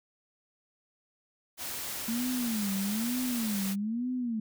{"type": "noise", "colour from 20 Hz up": "white", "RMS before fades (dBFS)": -37, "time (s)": [1.57, 3.76], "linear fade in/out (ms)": 50}
{"type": "tone with vibrato", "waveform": "sine", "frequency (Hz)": 222, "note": "A3", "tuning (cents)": 16, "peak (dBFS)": -29, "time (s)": [2.08, 4.4], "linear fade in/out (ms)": 5, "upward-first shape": "sine", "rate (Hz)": 1.1, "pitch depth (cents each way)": 230}
{"effects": []}